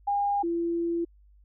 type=tone pair in turn; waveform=sine; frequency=810 / 339 Hz; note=G#5 / E4; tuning=-43 / +49 cents; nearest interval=octave + minor third; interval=1508 cents; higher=first; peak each=-23 / -25 dBFS; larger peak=first; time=0.07-0.43 / 0.43-1.05 s; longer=second; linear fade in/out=10 ms; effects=added 50 Hz sine -54 dBFS peak until 1.44 s